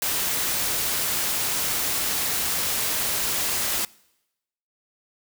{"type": "noise", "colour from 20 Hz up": "white", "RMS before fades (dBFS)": -25, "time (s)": [0.02, 3.85], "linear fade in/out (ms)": 2, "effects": ["noise-tail reverb RT60 0.9 s tail -24 dB re dry"]}